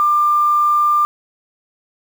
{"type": "tone with quantisation", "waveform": "sine", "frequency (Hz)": 1193, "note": "D6", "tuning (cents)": 27, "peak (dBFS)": -11, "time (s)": [0, 1.05], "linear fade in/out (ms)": 0, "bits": 6, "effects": []}